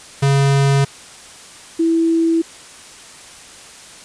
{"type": "tone pair in turn", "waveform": ["square", "sine"], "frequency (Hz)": [138.59, 329.6], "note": ["C#3", "E4"], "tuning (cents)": [0, 0], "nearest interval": "octave + minor third", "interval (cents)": 1500, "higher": "second", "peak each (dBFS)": -12, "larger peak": "neither", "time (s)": [[0.22, 0.85], [1.79, 2.42]], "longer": "neither", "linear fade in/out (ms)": 10, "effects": ["white hiss -39 dBFS RMS until 4.04 s", "resampled to 22050 Hz"]}